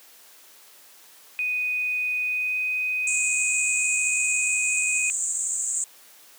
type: tone with pitch glide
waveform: sine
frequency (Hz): 2489 to 2503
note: D#7 to D#7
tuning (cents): 0 to +10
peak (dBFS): -23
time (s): 1.39-5.1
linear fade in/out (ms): 0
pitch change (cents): +10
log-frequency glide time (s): 2.25-2.6
type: band-pass noise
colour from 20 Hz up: pink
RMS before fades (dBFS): -27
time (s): 3.07-5.84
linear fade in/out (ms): 2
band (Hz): 7000 to 8300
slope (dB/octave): 96
effects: white hiss -51 dBFS RMS until 6.38 s + high-pass 300 Hz 12 dB/octave